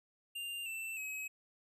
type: tone with pitch steps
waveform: square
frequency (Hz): 2794 / 2669 / 2550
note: F7 / E7 / D#7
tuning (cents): 0 / +21 / +42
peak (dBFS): -40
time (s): 0.35-1.28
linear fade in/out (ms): 10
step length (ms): 310
effects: none